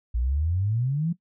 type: exponential sweep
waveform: sine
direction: up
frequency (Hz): 55.8 to 175.5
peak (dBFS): -22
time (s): 0.14-1.13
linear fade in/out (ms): 10
effects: noise-tail reverb RT60 0.1 s tail -18 dB re dry